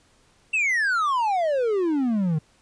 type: exponential sweep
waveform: triangle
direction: down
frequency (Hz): 2721 to 148.9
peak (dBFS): -18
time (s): 0.53-2.39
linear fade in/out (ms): 10
effects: pink hiss -60 dBFS RMS until 2.61 s + resampled to 22050 Hz